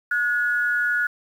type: tone pair together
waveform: sine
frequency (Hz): 1449.3 / 1700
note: F#6 / G#6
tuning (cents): -36 / +40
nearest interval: minor third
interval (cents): 276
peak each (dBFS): -20 / -26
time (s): 0.11-1.07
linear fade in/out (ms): 5
effects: 8-bit